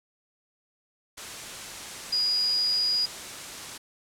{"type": "tone in noise", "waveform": "sine", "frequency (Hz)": 4897, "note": "D#8", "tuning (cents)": -28, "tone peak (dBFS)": -22, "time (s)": [2.12, 3.06], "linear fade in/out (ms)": 10, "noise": "white", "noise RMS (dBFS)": -38, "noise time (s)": [1.17, 3.78], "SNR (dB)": 13, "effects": ["low-pass 9000 Hz 12 dB/octave"]}